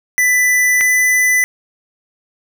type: tone pair in turn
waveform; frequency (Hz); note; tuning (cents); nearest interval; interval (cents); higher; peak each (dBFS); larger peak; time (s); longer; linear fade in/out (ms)
square; 1990 / 1999.3; B6 / B6; +13 / +21; unison; 8; second; -11; neither; 0.18-0.81 / 0.81-1.44; neither; 0
effects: none